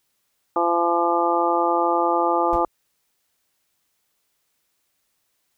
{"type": "harmonic tone", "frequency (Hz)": 171.1, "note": "F3", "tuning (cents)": -35, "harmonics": [2, 3, 4, 5, 6, 7], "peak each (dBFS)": [-24, -25, -25, -22, -29, -24], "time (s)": [0.56, 2.65], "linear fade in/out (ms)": 2}
{"type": "noise with exponential decay", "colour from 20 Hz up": "brown", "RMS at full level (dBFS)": -26, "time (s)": [2.53, 2.68], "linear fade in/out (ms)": 1, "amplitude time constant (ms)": 32}
{"effects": ["white hiss -71 dBFS RMS until 5.57 s"]}